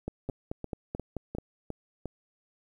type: two click trains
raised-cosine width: 2 ms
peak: -20 / -22 dBFS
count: 7 / 6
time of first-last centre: 0.08-1.384 / 0.29-2.057 s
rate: 4.6 / 2.83 Hz
effects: 10-bit